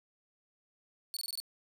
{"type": "tone bursts", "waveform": "sawtooth", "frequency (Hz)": 4435, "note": "C#8", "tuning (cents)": 0, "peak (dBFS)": -33, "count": 6, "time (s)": [1.14, 1.401], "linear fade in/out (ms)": 0, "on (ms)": 26, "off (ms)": 21, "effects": []}